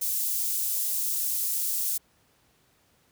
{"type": "high-pass noise", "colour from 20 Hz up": "white", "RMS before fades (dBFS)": -28, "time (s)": [0.01, 1.98], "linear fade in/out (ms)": 10, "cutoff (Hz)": 7700, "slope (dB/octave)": 12, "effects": ["pink hiss -65 dBFS RMS until 3.11 s", "high-pass 60 Hz 12 dB/octave"]}